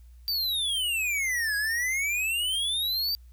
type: exponential two-way sweep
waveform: square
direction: down then up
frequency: 4694 to 1643 to 4694 Hz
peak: -26 dBFS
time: 0.28-3.15 s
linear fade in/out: 0 ms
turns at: 1.56 s
effects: added 60 Hz sine -47 dBFS peak until 3.32 s + white hiss -69 dBFS RMS until 3.32 s